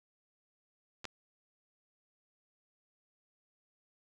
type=clicks; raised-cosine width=0.2 ms; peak=-26 / -22 dBFS; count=2; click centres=1.044 / 1.053 s; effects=none